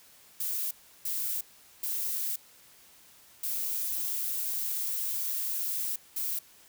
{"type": "noise bursts at uneven times", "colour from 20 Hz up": "violet", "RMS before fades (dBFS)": -32, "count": 5, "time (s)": [[0.4, 0.71], [1.05, 1.41], [1.83, 2.36], [3.43, 5.96], [6.16, 6.39]], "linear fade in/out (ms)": 5, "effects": ["white hiss -57 dBFS RMS until 6.68 s"]}